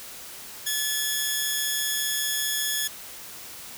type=tone pair together; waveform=10% pulse; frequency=1730 / 3315 Hz; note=A6 / G#7; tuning=-30 / -4 cents; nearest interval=major seventh; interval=1126 cents; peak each=-19 dBFS; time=0.66-2.88 s; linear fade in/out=10 ms; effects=white hiss -41 dBFS RMS until 3.77 s